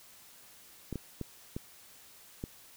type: clicks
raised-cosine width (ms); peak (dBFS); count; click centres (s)
3; -23; 5; 0.927 / 0.957 / 1.213 / 1.565 / 2.439
effects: white hiss -56 dBFS RMS until 2.76 s